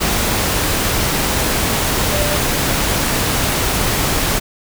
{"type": "tone in noise", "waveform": "sine", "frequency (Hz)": 591, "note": "D5", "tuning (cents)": 11, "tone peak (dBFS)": -21, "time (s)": [2.11, 2.37], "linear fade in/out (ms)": 20, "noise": "pink", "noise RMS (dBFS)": -17, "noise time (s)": [0, 4.4], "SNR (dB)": -7, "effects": []}